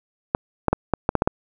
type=clicks; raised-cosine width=1 ms; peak=-3 dBFS; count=8; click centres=0.349 / 0.683 / 0.73 / 0.937 / 1.091 / 1.153 / 1.221 / 1.275 s; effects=none